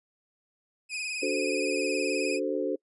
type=tone with vibrato; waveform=sawtooth; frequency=2489 Hz; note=D#7; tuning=in tune; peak=-28 dBFS; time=0.89-2.4 s; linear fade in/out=50 ms; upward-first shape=sine; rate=19 Hz; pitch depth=58 cents each way
type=chord; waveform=sine; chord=D dominant seventh; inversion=none; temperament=equal with one note detuned; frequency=293.7 / 373.2 / 440 / 523.3 Hz; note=D4 / F#4 / A4 / C5; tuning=0 / +15 / 0 / 0 cents; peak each=-32 dBFS; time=1.22-2.76 s; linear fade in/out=10 ms
effects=noise-tail reverb RT60 0.1 s tail -26 dB re dry + resampled to 24000 Hz